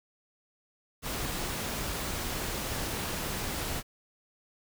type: noise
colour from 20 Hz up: pink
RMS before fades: -34 dBFS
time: 1.02-3.83 s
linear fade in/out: 50 ms
effects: none